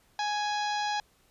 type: harmonic tone with a mistuned harmonic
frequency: 833 Hz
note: G#5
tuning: 5 cents sharp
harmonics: 1 / 2 / 3 / 4 / 5 / 6 / 7 / 8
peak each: -29 / -36 / -42 / -41 / -40 / -42 / -48 / -50 dBFS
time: 0.19-1 s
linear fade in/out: 2 ms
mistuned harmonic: 5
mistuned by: -46 cents
effects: pink hiss -65 dBFS RMS until 1.3 s + resampled to 32000 Hz